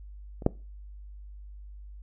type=clicks; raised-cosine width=2 ms; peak=-27 / -7 dBFS; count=2; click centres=0.422 / 0.464 s; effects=noise-tail reverb RT60 0.3 s tail -21 dB re dry + added 50 Hz sine -42 dBFS peak until 2.02 s